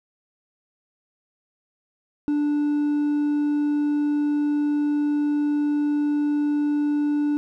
triangle tone with hard clipping, 293.7 Hz, D4, in tune, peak -20 dBFS, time 2.28-7.37 s, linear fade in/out 0 ms, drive 5 dB, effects none

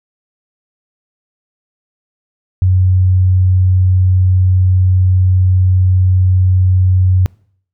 sine tone, 92.5 Hz, F#2, in tune, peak -7 dBFS, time 2.62-7.26 s, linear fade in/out 0 ms, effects noise-tail reverb RT60 0.6 s tail -25 dB re dry

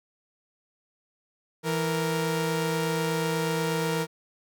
sawtooth tone pair together, 164.81 / 466.2 Hz, E3 / A#4, 0 / 0 cents, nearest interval octave + tritone, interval 1800 cents, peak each -24 dBFS, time 1.63-4.07 s, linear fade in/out 50 ms, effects none

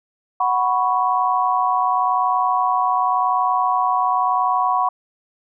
sine chord, F# suspended fourth, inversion none, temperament equal, 740 / 987.8 / 1108.7 Hz, F#5 / B5 / C#6, 0 / 0 / 0 cents, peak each -20 dBFS, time 0.4-4.89 s, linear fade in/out 5 ms, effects none

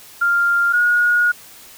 sine tone pair in turn, 1396.9 / 1442.8 Hz, F6 / F#6, 0 / -44 cents, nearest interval minor second, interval 56 cents, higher second, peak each -13 / -12 dBFS, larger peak second, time 0.21-0.73 / 0.73-1.32 s, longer second, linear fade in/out 10 ms, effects white hiss -42 dBFS RMS until 1.77 s

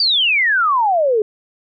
sine exponential sweep, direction down, 4775 to 409.9 Hz, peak -12 dBFS, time 0-1.22 s, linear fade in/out 2 ms, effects none

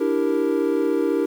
triangle chord, E half-diminished seventh, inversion third, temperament equal, 293.7 / 329.6 / 392 / 466.2 Hz, D4 / E4 / G4 / Bb4, 0 / 0 / 0 / 0 cents, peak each -22 dBFS, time 0-1.26 s, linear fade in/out 10 ms, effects 8-bit

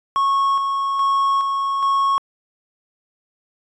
triangle tone with tremolo, 1099 Hz, C#6, 15 cents flat, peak -13 dBFS, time 0.16-2.18 s, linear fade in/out 0 ms, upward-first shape square, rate 1.2 Hz, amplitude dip 35%, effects resampled to 22050 Hz

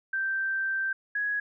sine tone pair in turn, 1565 / 1667.5 Hz, G6 / G#6, -3 / +7 cents, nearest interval minor second, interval 110 cents, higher second, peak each -26 dBFS, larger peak neither, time 0.13-0.93 / 1.15-1.4 s, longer first, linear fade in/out 5 ms, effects none

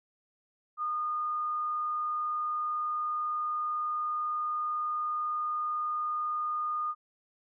sine tone, 1223 Hz, D#6, 30 cents flat, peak -29 dBFS, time 0.77-6.95 s, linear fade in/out 50 ms, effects none

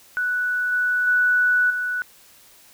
sine tone with level steps, 1480 Hz, F#6, in tune, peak -20 / -18 / -15 / -22 dBFS, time 0.17-2.02 s, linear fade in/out 0 ms, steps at 0.72 / 1.07 / 1.7 s, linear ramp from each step 5 ms, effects white hiss -51 dBFS RMS until 2.73 s

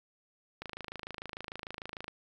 click train, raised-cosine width 0.3 ms, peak -24 dBFS, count 40, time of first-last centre 0.62-2.081 s, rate 26.7 Hz, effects 10-bit

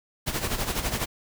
pink noise with tremolo, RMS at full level -26 dBFS, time 0.26-1.06 s, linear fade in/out 20 ms, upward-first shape sine, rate 12 Hz, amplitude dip 65%, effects none

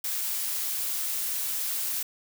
blue noise, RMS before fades -30 dBFS, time 0.04-2.03 s, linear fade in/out 5 ms, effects none

